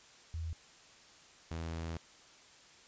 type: tone pair in turn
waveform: sine / sawtooth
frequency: 81.8 / 82.21 Hz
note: E2 / E2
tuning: -13 / -4 cents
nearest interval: unison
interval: 9 cents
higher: second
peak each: -36 / -34 dBFS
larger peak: second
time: 0.34-0.53 / 1.51-1.97 s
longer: second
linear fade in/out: 0 ms
effects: white hiss -59 dBFS RMS until 2.87 s + resampled to 16000 Hz